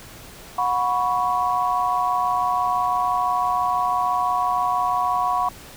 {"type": "tone cluster", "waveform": "sine", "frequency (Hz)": [728, 986, 1112], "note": ["F#5", "B5", "C#6"], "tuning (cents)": [-28, -3, 5], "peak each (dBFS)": -23, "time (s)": [0.58, 5.49], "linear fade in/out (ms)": 5, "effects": ["pink hiss -42 dBFS RMS until 5.76 s"]}